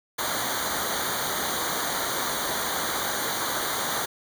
pink noise with comb filter, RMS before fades -28 dBFS, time 0.18-4.06 s, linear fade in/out 10 ms, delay 0.38 ms, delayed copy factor -1, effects none

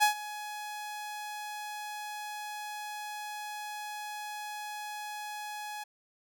sawtooth tone with ADSR envelope, 840 Hz, G#5, 19 cents sharp, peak -16 dBFS, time 0-5.84 s, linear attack 28 ms, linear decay 110 ms, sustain -18 dB, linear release 10 ms, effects none

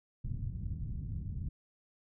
white low-pass noise, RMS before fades -38 dBFS, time 0.24-1.49 s, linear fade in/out 5 ms, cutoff 140 Hz, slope 24 dB/octave, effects none

